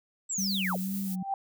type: linear sweep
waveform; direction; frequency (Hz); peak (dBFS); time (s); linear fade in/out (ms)
sine; down; 7902 to 315.3; -29; 0.29-0.77; 20
type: noise with tremolo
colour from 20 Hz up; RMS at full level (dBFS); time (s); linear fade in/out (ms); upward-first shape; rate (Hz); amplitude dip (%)
violet; -39; 0.37-1.16; 20; triangle; 7.1; 30
type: tone with vibrato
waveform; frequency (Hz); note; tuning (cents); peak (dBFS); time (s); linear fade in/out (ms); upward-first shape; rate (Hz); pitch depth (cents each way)
sine; 190.5; G3; -49; -30; 0.38-1.23; 5; sine; 2.1; 56
type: tone with exponential growth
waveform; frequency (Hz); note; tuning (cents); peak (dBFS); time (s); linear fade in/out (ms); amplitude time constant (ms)
sine; 784; G5; 0; -24; 1.07-1.34; 2; 58
effects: none